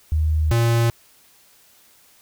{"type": "tone pair in turn", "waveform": ["sine", "square"], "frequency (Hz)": [77.78, 116.54], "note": ["D#2", "A#2"], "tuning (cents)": [0, 0], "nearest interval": "perfect fifth", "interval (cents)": 700, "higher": "second", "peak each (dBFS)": -16, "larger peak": "neither", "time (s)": [[0.12, 0.51], [0.51, 0.9]], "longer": "neither", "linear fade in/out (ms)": 0, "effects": ["white hiss -54 dBFS RMS until 2.21 s"]}